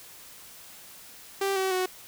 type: tone with pitch steps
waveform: sawtooth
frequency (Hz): 392 / 380.6 / 369.6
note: G4 / F#4 / F#4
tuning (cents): 0 / +49 / -2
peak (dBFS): -21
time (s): 1.41-1.86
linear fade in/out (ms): 5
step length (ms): 150
effects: white hiss -48 dBFS RMS until 2.07 s